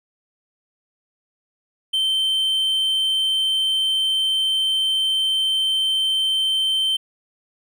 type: tone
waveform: triangle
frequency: 3107 Hz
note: G7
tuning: 16 cents flat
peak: -16 dBFS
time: 1.93-6.97 s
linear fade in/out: 10 ms
effects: none